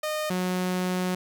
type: tone pair in turn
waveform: sawtooth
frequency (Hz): 613 / 182.6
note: D#5 / F#3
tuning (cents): -26 / -23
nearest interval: octave + major sixth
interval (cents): 2097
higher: first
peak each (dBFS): -23 / -21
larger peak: second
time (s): 0.03-0.3 / 0.3-1.15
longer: second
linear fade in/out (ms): 5
effects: none